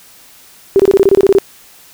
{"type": "tone bursts", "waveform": "sine", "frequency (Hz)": 392, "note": "G4", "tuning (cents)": 0, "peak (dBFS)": -4, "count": 11, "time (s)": [0.76, 1.385], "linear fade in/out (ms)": 0, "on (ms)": 35, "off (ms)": 24, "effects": ["white hiss -42 dBFS RMS until 1.93 s"]}